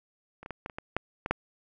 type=clicks; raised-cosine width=0.5 ms; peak=-30 / -26 / -21 / -20 / -28 / -21 / -12 / -17 / -9 dBFS; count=9; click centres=0.43 / 0.461 / 0.507 / 0.661 / 0.698 / 0.785 / 0.966 / 1.261 / 1.31 s; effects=none